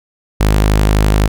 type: tone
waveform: sawtooth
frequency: 51.91 Hz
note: G#1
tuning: in tune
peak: -5 dBFS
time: 0.4-1.28 s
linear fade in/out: 10 ms
effects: none